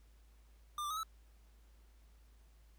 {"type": "tone with pitch steps", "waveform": "square", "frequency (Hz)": [1198, 1177, 1263, 1310], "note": ["D6", "D6", "D#6", "E6"], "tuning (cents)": [34, 3, 26, -11], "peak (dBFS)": -38, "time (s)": [0.78, 1.032], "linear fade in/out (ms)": 2, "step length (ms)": 63, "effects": ["added 54 Hz sine -60 dBFS peak until 2.78 s", "pink hiss -73 dBFS RMS until 2.78 s"]}